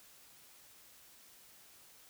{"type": "silence", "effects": ["white hiss -60 dBFS RMS until 2.09 s"]}